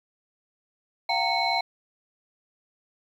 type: tone cluster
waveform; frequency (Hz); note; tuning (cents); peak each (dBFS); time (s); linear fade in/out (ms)
sine; 695 / 765 / 918 / 2206 / 4081; F5 / G5 / A#5 / C#7 / C8; -9 / -42 / -27 / -9 / -44; -28; 1.09-1.61; 5
effects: tanh soft clip ceiling -14 dBFS + 9-bit